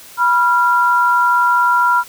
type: tone pair together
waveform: sine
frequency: 977.9 / 1383 Hz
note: B5 / F6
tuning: -17 / -17 cents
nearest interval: tritone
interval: 600 cents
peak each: -13 dBFS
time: 0.17-2.04 s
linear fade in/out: 50 ms
effects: white hiss -39 dBFS RMS until 2.08 s